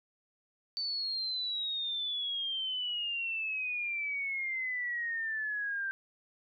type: exponential sweep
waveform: sine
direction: down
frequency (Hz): 4559 to 1568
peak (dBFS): -32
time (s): 0.77-5.91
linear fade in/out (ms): 0
effects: none